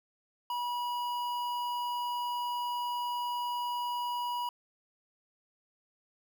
square tone with notch filter, 970 Hz, B5, 31 cents flat, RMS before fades -34 dBFS, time 0.5-4.49 s, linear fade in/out 2 ms, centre 8100 Hz, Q 0.63, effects none

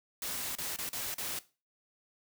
white noise with dropouts, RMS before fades -37 dBFS, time 0.22-1.39 s, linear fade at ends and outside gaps 2 ms, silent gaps 0.553-0.584 / 0.762-0.786 / 0.891-0.93 / 1.142-1.181 s, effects noise-tail reverb RT60 0.3 s tail -17 dB re dry

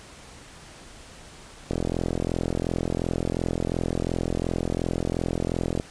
click train, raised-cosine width 2 ms, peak -12 dBFS, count 176, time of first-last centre 1.71-5.799 s, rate 42.8 Hz, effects pink hiss -46 dBFS RMS until 5.9 s + resampled to 22050 Hz

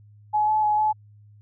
sine tone with pitch steps, 847 / 860 / 844 / 857 Hz, G#5 / A5 / G#5 / A5, +34 / -40 / +28 / -46 cents, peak -18 dBFS, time 0.33-0.93 s, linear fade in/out 20 ms, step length 150 ms, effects added 104 Hz sine -48 dBFS peak until 1.41 s

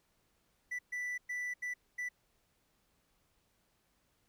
triangle tone bursts at uneven times, 1975.5 Hz, B6, in tune, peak -34 dBFS, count 5, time 0.71-0.79 / 0.92-1.18 / 1.29-1.54 / 1.62-1.74 / 1.98-2.09 s, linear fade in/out 10 ms, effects pink hiss -75 dBFS RMS until 4.28 s

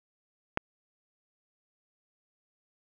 click, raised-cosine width 0.5 ms, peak -11 dBFS, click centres 0.574 s, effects none

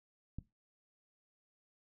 click, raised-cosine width 5 ms, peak -29 dBFS, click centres 0.386 s, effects noise-tail reverb RT60 0.2 s tail -17 dB re dry

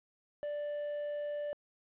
triangle tone, 587.3 Hz, D5, in tune, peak -33 dBFS, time 0.43-1.53 s, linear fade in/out 0 ms, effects resampled to 8000 Hz + 11-bit

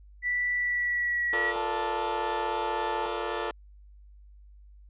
sine tone with pitch glide, 1966 to 1926.7 Hz, B6 to B6, -8 to -43 cents, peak -25 dBFS, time 0.22-1.54 s, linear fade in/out 50 ms, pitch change -35 cents, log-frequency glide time 0.54-1.25 s
20% pulse chord, Bb major seventh, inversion second, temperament equal with one note detuned, 349.2 / 440 / 476.2 / 587.3 Hz, F4 / A4 / Bb4 / D5, 0 / 0 / +37 / 0 cents, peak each -31 / -28 / -32 / -32 dBFS, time 1.33-3.51 s, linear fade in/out 2 ms
sine tone, 880 Hz, A5, in tune, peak -27 dBFS, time 1.56-3.06 s, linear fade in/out 0 ms
effects added 50 Hz sine -49 dBFS peak until 4.89 s + resampled to 8000 Hz

